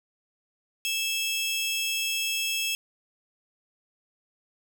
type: tone pair together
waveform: sawtooth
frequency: 2637 / 3272 Hz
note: E7 / G#7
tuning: 0 / -26 cents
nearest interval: major third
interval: 374 cents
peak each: -25 / -27 dBFS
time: 0.85-2.75 s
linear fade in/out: 0 ms
effects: none